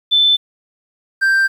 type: tone pair in turn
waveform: sine / triangle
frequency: 3524 / 1573.7 Hz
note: A7 / G6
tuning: +2 / +6 cents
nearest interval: octave + major second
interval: 1396 cents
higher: first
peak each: -9 dBFS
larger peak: neither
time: 0.11-0.37 / 1.21-1.48 s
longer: second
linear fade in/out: 20 ms
effects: 8-bit